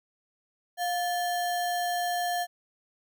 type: tone with sample-and-hold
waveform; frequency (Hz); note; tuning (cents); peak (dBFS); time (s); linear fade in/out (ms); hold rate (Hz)
sine; 707; F5; +21; -26; 0.77-2.47; 50; 2450
effects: none